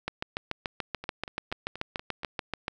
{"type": "two click trains", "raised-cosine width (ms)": 0.3, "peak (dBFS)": [-14, -23], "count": [19, 6], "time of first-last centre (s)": [[0.08, 2.681], [1.04, 2.233]], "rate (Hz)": [6.92, 4.19], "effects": []}